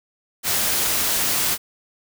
white noise, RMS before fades -21 dBFS, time 0.43-1.58 s, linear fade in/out 50 ms, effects none

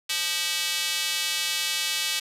square tone with high-pass filter, 174.61 Hz, F3, in tune, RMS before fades -27 dBFS, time 0.09-2.2 s, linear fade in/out 10 ms, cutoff 3100 Hz, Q 1.4, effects resampled to 32000 Hz + 8-bit

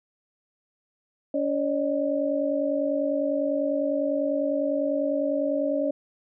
sine tone cluster, 283.5 / 555 / 605 Hz, C#4 / C#5 / D#5, +39 / +2 / -49 cents, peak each -27 dBFS, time 1.34-5.91 s, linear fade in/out 5 ms, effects none

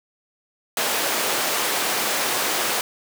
pink high-pass noise, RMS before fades -23 dBFS, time 0.77-2.81 s, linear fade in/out 2 ms, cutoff 460 Hz, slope 12 dB/octave, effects none

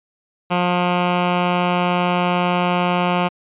10% pulse tone with notch filter, 177.8 Hz, F3, 31 cents sharp, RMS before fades -18 dBFS, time 0.5-3.29 s, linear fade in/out 20 ms, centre 420 Hz, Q 1.7, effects resampled to 8000 Hz

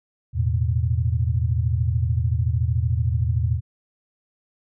sine chord, E suspended fourth, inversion none, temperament equal, 82.41 / 110 / 123.47 Hz, E2 / A2 / B2, 0 / 0 / 0 cents, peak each -22 / -23 / -24 dBFS, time 0.33-3.61 s, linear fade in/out 50 ms, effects none

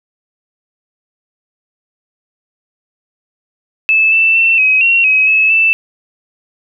sine tone with pitch steps, 2618 / 2658 / 2688 / 2539 / 2735 / 2544 / 2588 / 2649 Hz, E7 / E7 / E7 / D#7 / F7 / D#7 / E7 / E7, -13 / +14 / +33 / +34 / -37 / +38 / -32 / +8 cents, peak -7 dBFS, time 3.89-5.73 s, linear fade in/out 0 ms, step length 230 ms, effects none

